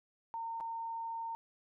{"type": "tone with dropouts", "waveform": "sine", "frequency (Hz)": 914, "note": "A#5", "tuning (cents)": -34, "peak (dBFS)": -37, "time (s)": [0.34, 1.35], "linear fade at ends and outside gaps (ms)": 0, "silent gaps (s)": [0.602, 0.608], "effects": []}